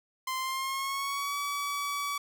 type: tone with pitch glide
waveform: sawtooth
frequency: 1041 to 1141.8 Hz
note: C6 to D6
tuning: -9 to -49 cents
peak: -27 dBFS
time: 0.27-2.18 s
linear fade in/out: 5 ms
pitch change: +160 cents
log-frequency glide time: 0.38-1.36 s
effects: none